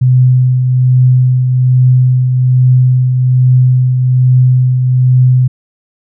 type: tone with tremolo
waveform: sine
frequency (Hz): 127.2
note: C3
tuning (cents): -48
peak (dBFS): -3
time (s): 0.01-5.48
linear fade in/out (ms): 10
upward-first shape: triangle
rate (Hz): 1.2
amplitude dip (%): 45
effects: none